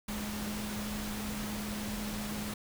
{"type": "tone in noise", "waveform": "sine", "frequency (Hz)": 209.8, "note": "G#3", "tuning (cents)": 18, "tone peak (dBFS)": -37, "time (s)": [0.08, 2.54], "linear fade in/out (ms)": 5, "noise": "pink", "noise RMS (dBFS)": -40, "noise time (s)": [0.08, 2.54], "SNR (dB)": 0, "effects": []}